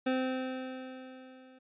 25% pulse tone with level ramp, 258.9 Hz, C4, 18 cents flat, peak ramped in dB -23 to -51 dBFS, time 0.06-1.59 s, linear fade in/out 10 ms, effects resampled to 8000 Hz

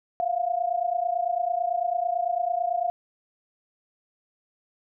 sine tone pair together, 687 / 716 Hz, F5 / F5, -29 / +43 cents, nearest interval minor second, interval 72 cents, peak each -26 dBFS, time 0.2-2.9 s, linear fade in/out 0 ms, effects none

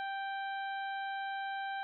harmonic tone, 784 Hz, G5, in tune, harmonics 1 / 2 / 3 / 4 / 5, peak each -37 / -41 / -52 / -52 / -54 dBFS, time 0-1.83 s, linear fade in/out 0 ms, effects none

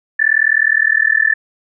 sine tone with amplitude modulation, 1760 Hz, A6, in tune, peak -6 dBFS, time 0.19-1.34 s, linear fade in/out 10 ms, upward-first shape sine, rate 39.7 Hz, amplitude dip 100%, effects none

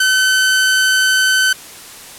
sawtooth tone, 1524 Hz, G6, 49 cents flat, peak -7 dBFS, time 0-1.53 s, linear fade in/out 5 ms, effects white hiss -35 dBFS RMS until 2.18 s + low-pass 12000 Hz 12 dB/octave

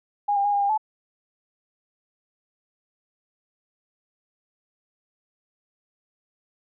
sine tone with pitch steps, 820 / 800 / 820 / 808 / 803 / 864 Hz, G#5 / G5 / G#5 / G#5 / G5 / A5, -22 / +35 / -22 / -48 / +41 / -32 cents, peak -19 dBFS, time 0.28-0.778 s, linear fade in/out 10 ms, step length 83 ms, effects none

